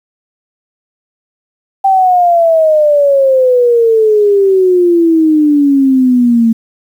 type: exponential sweep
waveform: sine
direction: down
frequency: 784 to 224.6 Hz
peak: -5 dBFS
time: 1.84-6.53 s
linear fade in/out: 10 ms
effects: 7-bit